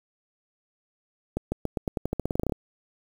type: accelerating click train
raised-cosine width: 2 ms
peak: -13 dBFS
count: 17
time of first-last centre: 1.37-2.522 s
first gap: 150 ms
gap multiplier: 0.89
effects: 7-bit

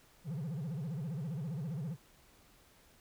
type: tone with vibrato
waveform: triangle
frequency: 152.6 Hz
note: D#3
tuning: 33 cents flat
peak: -34 dBFS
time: 0.24-1.97 s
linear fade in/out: 50 ms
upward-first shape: sine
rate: 15 Hz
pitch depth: 270 cents each way
effects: pink hiss -64 dBFS RMS until 3 s

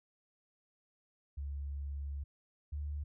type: tone pair in turn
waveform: sine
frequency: 70.6 / 73.27 Hz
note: C#2 / D2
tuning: +32 / -3 cents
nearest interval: minor second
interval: 65 cents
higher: second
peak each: -37 / -36 dBFS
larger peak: second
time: 1.37-2.24 / 2.72-3.04 s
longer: first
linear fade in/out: 10 ms
effects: none

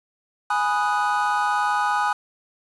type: chord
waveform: triangle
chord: G# minor seventh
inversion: none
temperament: equal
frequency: 830.6 / 987.8 / 1244.5 / 1480 Hz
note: G#5 / B5 / D#6 / F#6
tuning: 0 / 0 / 0 / 0 cents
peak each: -21 / -25 / -23 / -25 dBFS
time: 0.5-2.13 s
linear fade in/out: 5 ms
effects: resampled to 22050 Hz + 7-bit

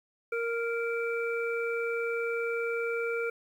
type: harmonic tone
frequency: 465 Hz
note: A#4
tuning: 4 cents flat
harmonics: 1 / 3 / 5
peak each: -30 / -35 / -37 dBFS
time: 0.32-3.3 s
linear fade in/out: 5 ms
effects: 10-bit

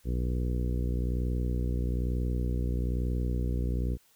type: harmonic tone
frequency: 61.1 Hz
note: B1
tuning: 18 cents flat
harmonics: 1 / 2 / 3 / 4 / 5 / 6 / 7 / 8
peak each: -28 / -34 / -38 / -40 / -42 / -44 / -45 / -46 dBFS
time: 0.04-3.98 s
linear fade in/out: 50 ms
effects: white hiss -64 dBFS RMS until 4.15 s

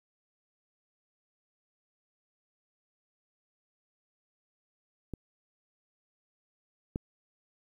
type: clicks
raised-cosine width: 3 ms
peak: -24 / -19 dBFS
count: 2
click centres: 5.137 / 6.959 s
effects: 10-bit

